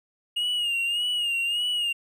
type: tone with vibrato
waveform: triangle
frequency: 2848 Hz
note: F7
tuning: 33 cents sharp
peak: -22 dBFS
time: 0.36-1.93 s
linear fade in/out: 10 ms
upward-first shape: sine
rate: 1.7 Hz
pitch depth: 62 cents each way
effects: none